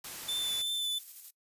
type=noise; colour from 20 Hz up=white; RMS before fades=-42 dBFS; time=0.04-0.62 s; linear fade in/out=5 ms
type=tone with vibrato; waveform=45% pulse; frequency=3520 Hz; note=A7; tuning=in tune; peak=-30 dBFS; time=0.28-0.99 s; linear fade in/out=10 ms; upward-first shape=triangle; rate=2.8 Hz; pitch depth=17 cents each way
type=noise with tremolo; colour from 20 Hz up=violet; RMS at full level=-44 dBFS; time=0.41-1.31 s; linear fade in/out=10 ms; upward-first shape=square; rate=12 Hz; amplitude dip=35%
effects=noise-tail reverb RT60 0.1 s tail -22 dB re dry + resampled to 32000 Hz